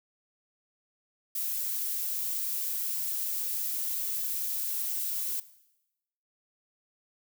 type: noise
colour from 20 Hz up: violet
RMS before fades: -32 dBFS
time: 1.35-5.4 s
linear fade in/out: 5 ms
effects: noise-tail reverb RT60 0.9 s tail -17 dB re dry